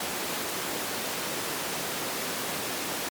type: high-pass noise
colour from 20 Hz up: pink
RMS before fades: -32 dBFS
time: 0-3.09 s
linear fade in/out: 5 ms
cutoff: 240 Hz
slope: 12 dB/octave
effects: MP3 96 kbps